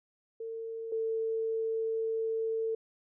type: tone pair in turn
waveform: sine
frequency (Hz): 452.1 / 447.7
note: A4 / A4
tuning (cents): +47 / +30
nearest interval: unison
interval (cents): 17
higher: first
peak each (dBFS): -36 / -29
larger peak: second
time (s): 0.4-0.92 / 0.92-2.75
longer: second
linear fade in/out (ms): 5
effects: none